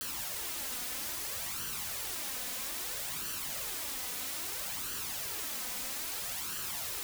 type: noise with flanger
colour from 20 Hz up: white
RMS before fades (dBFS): -38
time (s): 0.01-7.03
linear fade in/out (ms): 0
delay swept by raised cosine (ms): 0.67 to 4.07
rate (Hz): 0.61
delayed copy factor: +0.6
effects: none